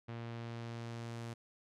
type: tone with low-pass filter sweep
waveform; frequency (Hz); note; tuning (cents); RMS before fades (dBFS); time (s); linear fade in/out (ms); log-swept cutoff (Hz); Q
sawtooth; 116.54; A#2; 0; -44; 0.08-1.34; 10; 3000 to 9200; 0.87
effects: none